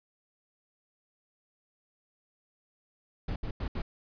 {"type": "noise bursts at uneven times", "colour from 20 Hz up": "brown", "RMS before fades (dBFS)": -33, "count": 4, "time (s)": [[3.28, 3.36], [3.43, 3.51], [3.6, 3.68], [3.75, 3.82]], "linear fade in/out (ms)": 5, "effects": ["resampled to 11025 Hz"]}